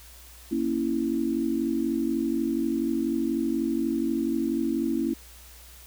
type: chord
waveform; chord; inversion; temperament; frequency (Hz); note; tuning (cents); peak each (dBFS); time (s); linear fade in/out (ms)
sine; A# diminished; none; equal; 233.1 / 277.2 / 329.6; A#3 / C#4 / E4; 0 / 0 / 0; -29 / -28 / -27; 0.51-5.14; 10
effects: added 60 Hz sine -49 dBFS peak until 5.86 s + white hiss -50 dBFS RMS until 5.86 s